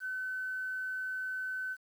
sine tone with quantisation, 1518 Hz, F#6, 44 cents sharp, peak -34 dBFS, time 0-1.77 s, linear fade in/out 50 ms, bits 10, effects none

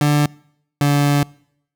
30% pulse tone pair in turn, 147.2 / 143.84 Hz, D3 / D3, +4 / -36 cents, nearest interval unison, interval 40 cents, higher first, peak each -10 dBFS, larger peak neither, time 0.01-0.26 / 0.81-1.23 s, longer second, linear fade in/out 2 ms, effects noise-tail reverb RT60 0.7 s tail -25 dB re dry

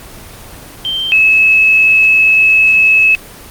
sine tone pair in turn, 3136 / 2589 Hz, G7 / E7, 0 / -32 cents, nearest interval minor third, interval 332 cents, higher first, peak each -14 / -5 dBFS, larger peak second, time 0.85-1.12 / 1.12-3.15 s, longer second, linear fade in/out 0 ms, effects pink hiss -33 dBFS RMS until 3.5 s + Opus 24 kbps

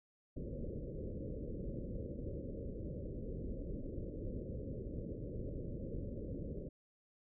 pink low-pass noise, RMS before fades -43 dBFS, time 0.36-6.69 s, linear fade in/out 10 ms, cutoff 570 Hz, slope 96 dB/octave, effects none

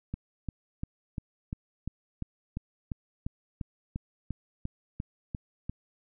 click train, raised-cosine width 5 ms, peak -21 dBFS, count 17, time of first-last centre 0.14-5.696 s, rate 2.88 Hz, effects none

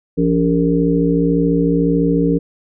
harmonic tone with a mistuned harmonic, 57 Hz, A#1, 38 cents flat, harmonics 1 / 3 / 5 / 7 / 8, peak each -26 / -16 / -16 / -24 / -19 dBFS, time 0.17-2.39 s, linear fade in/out 20 ms, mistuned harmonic 8, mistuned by +18 cents, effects none

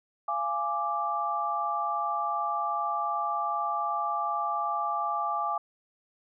sine chord, D diminished, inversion first, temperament equal with one note detuned, 688 / 830.6 / 1174.7 Hz, F5 / Ab5 / D6, -26 / 0 / 0 cents, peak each -34 / -32 / -29 dBFS, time 0.28-5.58 s, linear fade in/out 5 ms, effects none

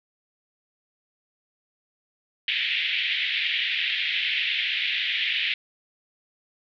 white band-pass noise, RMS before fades -26 dBFS, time 2.48-5.54 s, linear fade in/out 2 ms, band 1900 to 3500 Hz, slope 48 dB/octave, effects none

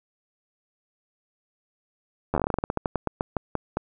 slowing click train, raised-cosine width 1 ms, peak -10 dBFS, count 21, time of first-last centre 2.34-3.77 s, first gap 11 ms, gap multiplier 1.17, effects none

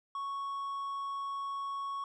triangle tone, 1108.7 Hz, C#6, in tune, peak -33 dBFS, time 0.15-2.04 s, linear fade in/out 2 ms, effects resampled to 22050 Hz

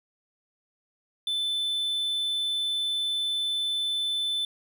triangle tone, 3520 Hz, A7, in tune, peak -24 dBFS, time 1.27-4.45 s, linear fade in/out 2 ms, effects none

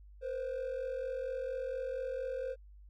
triangle tone pair together, 479 / 523.3 Hz, A#4 / C5, +47 / 0 cents, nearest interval major second, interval 153 cents, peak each -37 / -33 dBFS, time 0.21-2.56 s, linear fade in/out 50 ms, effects tanh soft clip ceiling -31 dBFS + added 50 Hz sine -52 dBFS peak until 2.89 s

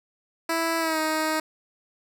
10% pulse tone with pitch glide, 329.6 to 313.3 Hz, E4 to D#4, 0 to +12 cents, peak -15 dBFS, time 0.49-1.4 s, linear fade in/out 5 ms, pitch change -88 cents, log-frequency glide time 0.79-0.99 s, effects none

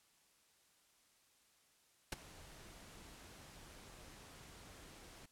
pink noise with ADSR envelope, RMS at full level -38 dBFS, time 2.12-5.26 s, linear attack 4 ms, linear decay 19 ms, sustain -19 dB, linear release 7 ms, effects white hiss -72 dBFS RMS until 5.31 s + low-pass 11000 Hz 12 dB/octave

